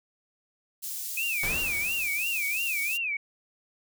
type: high-pass noise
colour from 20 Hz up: white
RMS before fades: -35 dBFS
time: 0.82-2.98 s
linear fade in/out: 20 ms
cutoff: 5600 Hz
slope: 12 dB/octave
type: tone with vibrato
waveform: sine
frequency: 2500 Hz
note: D#7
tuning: 8 cents sharp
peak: -27 dBFS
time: 1.17-3.17 s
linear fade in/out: 5 ms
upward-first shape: sine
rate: 2.9 Hz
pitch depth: 190 cents each way
type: noise with exponential decay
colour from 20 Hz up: pink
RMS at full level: -32 dBFS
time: 1.43-2.58 s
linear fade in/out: 1 ms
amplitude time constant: 250 ms
effects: none